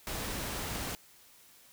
pink noise, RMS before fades -37 dBFS, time 0.07-0.95 s, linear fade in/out 0 ms, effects white hiss -59 dBFS RMS until 1.72 s

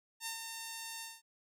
5% pulse tone with ADSR envelope, 908 Hz, A#5, 46 cents flat, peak -25 dBFS, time 0.2-1.22 s, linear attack 63 ms, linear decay 110 ms, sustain -5 dB, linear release 200 ms, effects none

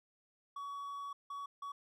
triangle tone bursts at uneven times, 1128 Hz, C#6, 30 cents sharp, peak -39 dBFS, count 3, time 0.56-1.13 / 1.3-1.46 / 1.62-1.72 s, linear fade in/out 5 ms, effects none

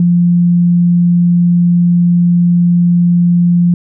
sine tone, 174.2 Hz, F3, 4 cents flat, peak -6 dBFS, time 0-3.74 s, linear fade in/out 2 ms, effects none

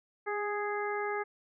harmonic tone with a mistuned harmonic, 415.3 Hz, G#4, in tune, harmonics 1 / 2 / 3 / 4 / 5, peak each -34 / -37 / -39 / -40 / -41 dBFS, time 0.26-1.24 s, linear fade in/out 20 ms, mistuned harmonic 1, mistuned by -18 cents, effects none

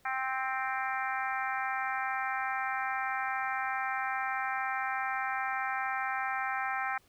harmonic tone, 262.4 Hz, C4, 5 cents sharp, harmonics 3 / 4 / 5 / 6 / 7 / 8 / 9, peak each -35 / -40 / -37 / -38 / -39 / -43 / -42 dBFS, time 0.05-6.98 s, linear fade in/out 5 ms, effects pink hiss -66 dBFS RMS until 7.08 s

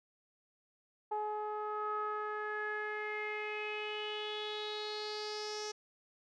sawtooth tone with low-pass filter sweep, 423.4 Hz, G#4, 33 cents sharp, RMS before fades -39 dBFS, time 1.11-5.72 s, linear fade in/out 10 ms, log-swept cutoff 910 to 5800 Hz, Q 6.2, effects none

